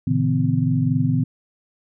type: tone cluster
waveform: sine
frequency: 115.9 / 139.4 / 160.7 / 253.8 Hz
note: A#2 / C#3 / E3 / B3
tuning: -10 / +10 / -44 / +47 cents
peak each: -22 dBFS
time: 0.07-1.24 s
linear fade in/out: 5 ms
effects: none